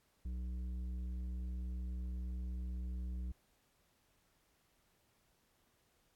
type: tone with tanh clipping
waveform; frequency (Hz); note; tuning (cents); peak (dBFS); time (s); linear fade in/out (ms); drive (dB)
triangle; 61.74; B1; 0; -40; 0.25-3.32; 5; 13
effects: pink hiss -75 dBFS RMS until 6.15 s + AAC 64 kbps